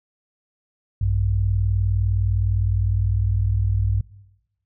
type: tone pair together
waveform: sine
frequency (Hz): 58.27 / 98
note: A#1 / G2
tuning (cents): 0 / 0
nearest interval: major sixth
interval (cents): 900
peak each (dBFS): -22 / -19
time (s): 1.01-4.01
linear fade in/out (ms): 5
effects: noise-tail reverb RT60 1.0 s tail -21 dB re dry